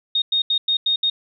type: tone bursts at uneven times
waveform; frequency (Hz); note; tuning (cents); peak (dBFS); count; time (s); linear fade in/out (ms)
sine; 3708; A#7; -10; -16; 6; 0.15-0.22 / 0.32-0.42 / 0.5-0.58 / 0.68-0.77 / 0.86-0.96 / 1.03-1.1; 5
effects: none